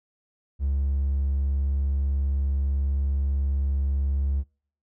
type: tone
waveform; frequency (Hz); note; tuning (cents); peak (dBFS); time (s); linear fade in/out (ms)
triangle; 69.2; C#2; -2; -19; 0.59-4.44; 50
effects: noise-tail reverb RT60 0.5 s tail -26 dB re dry + tanh soft clip ceiling -16 dBFS